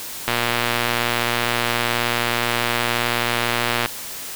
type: click train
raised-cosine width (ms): 0.3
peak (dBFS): -3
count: 427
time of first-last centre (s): 0.28-3.86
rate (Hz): 119
effects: white hiss -32 dBFS RMS until 4.35 s